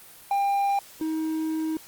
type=tone pair in turn; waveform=triangle; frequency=798 / 316.7 Hz; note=G5 / D#4; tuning=+31 / +31 cents; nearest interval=octave + major third; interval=1600 cents; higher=first; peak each=-19 / -23 dBFS; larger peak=first; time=0.31-0.79 / 1.01-1.77 s; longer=second; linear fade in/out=2 ms; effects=white hiss -48 dBFS RMS until 1.87 s + Opus 32 kbps